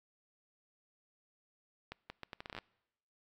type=accelerating click train; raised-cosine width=0.3 ms; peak=-27 dBFS; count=12; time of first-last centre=1.92-2.587 s; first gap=180 ms; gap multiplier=0.74; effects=noise-tail reverb RT60 0.9 s tail -24 dB re dry